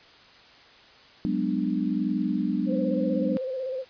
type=chord; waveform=sine; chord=G# half-diminished seventh; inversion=third; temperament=just; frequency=186.89 / 207.7 / 249.2 / 299 Hz; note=F#3 / G#3 / B3 / D4; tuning=+18 / 0 / +16 / +31 cents; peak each=-29 dBFS; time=1.25-3.37 s; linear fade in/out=0 ms
type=tone with vibrato; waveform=sine; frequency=520 Hz; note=C5; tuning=11 cents flat; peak=-28 dBFS; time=2.66-3.85 s; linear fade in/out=50 ms; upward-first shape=square; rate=16 Hz; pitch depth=38 cents each way
effects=white hiss -52 dBFS RMS until 3.89 s + resampled to 11025 Hz